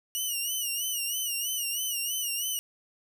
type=tone with vibrato; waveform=10% pulse; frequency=2902 Hz; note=F#7; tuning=34 cents flat; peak=-21 dBFS; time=0.15-2.59 s; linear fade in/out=0 ms; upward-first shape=sine; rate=3.1 Hz; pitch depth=88 cents each way; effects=none